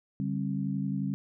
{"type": "tone cluster", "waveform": "sine", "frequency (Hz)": [143.9, 195.1, 267.1], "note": ["D3", "G3", "C4"], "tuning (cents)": [-35, -8, 36], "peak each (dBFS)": [-33, -31, -35], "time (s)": [0.2, 1.14], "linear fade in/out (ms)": 0, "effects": []}